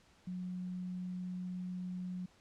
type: tone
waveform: sine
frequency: 181.6 Hz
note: F#3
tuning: 32 cents flat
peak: -38 dBFS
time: 0.27-2.26 s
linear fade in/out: 5 ms
effects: pink hiss -66 dBFS RMS until 2.4 s + low-pass 7000 Hz 12 dB/octave